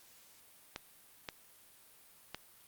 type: clicks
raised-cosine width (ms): 0.2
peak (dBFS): -22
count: 3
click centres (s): 0.761 / 1.288 / 2.346
effects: white hiss -61 dBFS RMS until 2.67 s + Opus 48 kbps